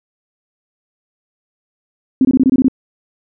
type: tone bursts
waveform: sine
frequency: 261.7 Hz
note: C4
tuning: in tune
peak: -7 dBFS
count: 8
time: 2.21-2.683 s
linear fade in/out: 2 ms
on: 39 ms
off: 23 ms
effects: none